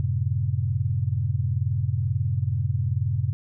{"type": "chord", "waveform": "sine", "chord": "F# diminished", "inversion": "none", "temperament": "just", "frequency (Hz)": [92.5, 111, 133.2], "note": ["F#2", "A2", "C3"], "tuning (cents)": [0, 16, 31], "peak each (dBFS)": -26, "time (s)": [0, 3.33], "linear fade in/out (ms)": 0, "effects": []}